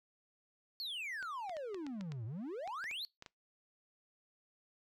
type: exponential two-way sweep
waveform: triangle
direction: down then up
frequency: 4497 to 104.9 to 4497 Hz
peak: -38 dBFS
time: 0.8-3.05 s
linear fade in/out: 0 ms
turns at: 2.25 s
type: clicks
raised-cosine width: 0.2 ms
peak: -32 dBFS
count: 12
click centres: 1.227 / 1.495 / 1.568 / 1.745 / 1.866 / 2.01 / 2.12 / 2.676 / 2.841 / 2.912 / 3.224 / 3.262 s
effects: noise-tail reverb RT60 0.2 s tail -24 dB re dry